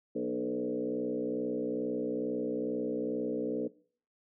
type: tone with frequency modulation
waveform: sine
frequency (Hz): 365.1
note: F#4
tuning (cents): -23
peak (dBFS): -30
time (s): 0.15-3.68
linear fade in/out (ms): 10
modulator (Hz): 62.3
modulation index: 2.5
effects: noise-tail reverb RT60 0.5 s tail -21 dB re dry + high-pass 150 Hz 12 dB/octave